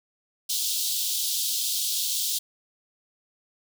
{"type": "high-pass noise", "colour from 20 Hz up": "pink", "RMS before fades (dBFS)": -27, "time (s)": [0.49, 2.39], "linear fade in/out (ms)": 10, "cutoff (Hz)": 3300, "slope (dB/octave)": 48, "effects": []}